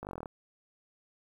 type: slowing click train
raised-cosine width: 1 ms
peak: -26 dBFS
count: 11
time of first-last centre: 0.03-0.258 s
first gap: 19 ms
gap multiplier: 1.04
effects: 10-bit